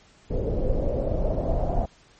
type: noise with low-pass filter sweep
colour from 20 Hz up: brown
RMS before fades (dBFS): -24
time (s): 0.3-1.86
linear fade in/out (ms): 10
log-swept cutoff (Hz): 470 to 710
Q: 6.2
effects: pink hiss -56 dBFS RMS until 2.19 s + MP3 32 kbps